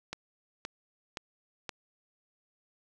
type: click train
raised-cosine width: 0.2 ms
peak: -19 dBFS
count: 4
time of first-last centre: 0.13-1.692 s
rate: 1.92 Hz
effects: none